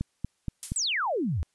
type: click train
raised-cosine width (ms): 5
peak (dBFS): -17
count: 4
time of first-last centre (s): 0.01-0.719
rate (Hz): 4.23
type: noise with exponential decay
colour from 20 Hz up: violet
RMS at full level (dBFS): -28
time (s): 0.63-0.88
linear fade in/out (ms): 0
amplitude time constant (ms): 54
type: exponential sweep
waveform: sine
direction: down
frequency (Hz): 8450 to 67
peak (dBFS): -25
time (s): 0.76-1.43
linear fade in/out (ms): 0
effects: white hiss -73 dBFS RMS until 1.54 s + resampled to 24000 Hz

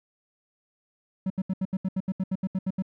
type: tone bursts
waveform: triangle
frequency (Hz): 188.8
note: F#3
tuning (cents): +35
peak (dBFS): -22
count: 14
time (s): 1.26-2.823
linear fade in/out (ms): 5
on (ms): 42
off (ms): 75
effects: none

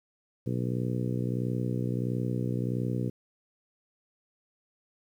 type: harmonic tone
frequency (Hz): 61.5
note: B1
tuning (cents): -7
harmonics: 2 / 3 / 4 / 5 / 6 / 7 / 8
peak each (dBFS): -30 / -34 / -36 / -38 / -40 / -41 / -42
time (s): 0.46-3.1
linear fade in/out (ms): 10
effects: 10-bit

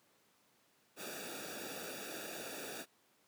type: noise with comb filter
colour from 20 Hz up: pink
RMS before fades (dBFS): -45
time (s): 0.96-2.86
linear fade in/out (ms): 50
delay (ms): 0.96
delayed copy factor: -0.9
effects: pink hiss -71 dBFS RMS until 3.27 s + high-pass 200 Hz 12 dB/octave

